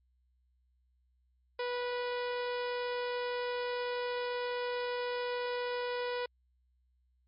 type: harmonic tone with a mistuned harmonic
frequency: 490.2 Hz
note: B4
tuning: 13 cents flat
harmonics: 1 / 2 / 3 / 4 / 5 / 6 / 7 / 8 / 9 / 10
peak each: -34 / -40 / -44 / -46 / -48 / -50 / -51 / -52 / -53 / -54 dBFS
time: 1.59-6.26 s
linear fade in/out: 5 ms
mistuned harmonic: 10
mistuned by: +32 cents
effects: added 62 Hz sine -69 dBFS peak until 7.27 s + MP3 32 kbps